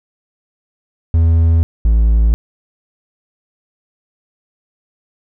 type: tone pair in turn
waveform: triangle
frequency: 82.41 / 55.61 Hz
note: E2 / A1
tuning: 0 / +19 cents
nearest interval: perfect fifth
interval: 681 cents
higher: first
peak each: -6 dBFS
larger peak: neither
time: 1.14-1.63 / 1.85-2.34 s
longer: neither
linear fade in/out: 0 ms
effects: none